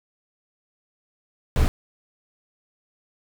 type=noise; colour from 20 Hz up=brown; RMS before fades=-18 dBFS; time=1.56-1.68 s; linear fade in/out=0 ms; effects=none